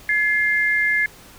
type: tone pair together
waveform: sine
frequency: 1708 / 2101 Hz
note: G#6 / C7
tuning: +48 / +7 cents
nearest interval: major third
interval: 359 cents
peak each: -19 dBFS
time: 0.09-1.06 s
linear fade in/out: 2 ms
effects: pink hiss -45 dBFS RMS until 1.38 s